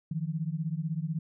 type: beating tone pair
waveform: sine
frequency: 153.6 / 169.6 Hz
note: D#3 / E3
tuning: -22 / +50 cents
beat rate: 16 Hz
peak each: -32 / -33 dBFS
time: 0.11-1.19 s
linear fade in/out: 5 ms
effects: none